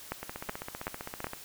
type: two click trains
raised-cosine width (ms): 0.5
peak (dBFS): -17 / -22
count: 4 / 18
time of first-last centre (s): 0.12-1.244 / 0.23-1.334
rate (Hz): 2.67 / 15.4
effects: white hiss -48 dBFS RMS until 1.44 s